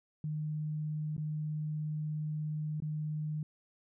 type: tone with dropouts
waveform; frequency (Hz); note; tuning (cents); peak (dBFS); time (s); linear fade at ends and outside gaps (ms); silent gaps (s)
sine; 152.8; D#3; -31; -33; 0.24-3.43; 2; 1.166-1.179 / 2.802-2.822
effects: none